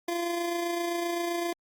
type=tone with amplitude modulation; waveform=25% pulse; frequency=343.6 Hz; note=F4; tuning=28 cents flat; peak=-23 dBFS; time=0.08-1.53 s; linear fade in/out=5 ms; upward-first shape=sine; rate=27.7 Hz; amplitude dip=35%; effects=Opus 48 kbps